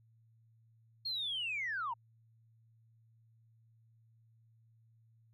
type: linear sweep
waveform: sine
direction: down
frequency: 4319 to 880 Hz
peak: -34 dBFS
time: 1.05-1.94 s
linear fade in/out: 10 ms
effects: tanh soft clip ceiling -30 dBFS + added 113 Hz sine -64 dBFS peak until 5.33 s